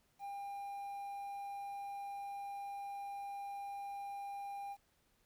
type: tone with quantisation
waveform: triangle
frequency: 801 Hz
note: G5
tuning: 37 cents sharp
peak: -40 dBFS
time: 0.19-4.77 s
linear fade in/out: 50 ms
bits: 11
effects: pink hiss -75 dBFS RMS until 5.25 s